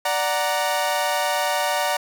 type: chord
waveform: sawtooth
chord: D augmented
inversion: none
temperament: equal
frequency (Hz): 587.3 / 740 / 932.3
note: D5 / F#5 / A#5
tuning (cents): 0 / 0 / 0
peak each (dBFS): -21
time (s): 0.05-1.97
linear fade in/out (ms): 5
effects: none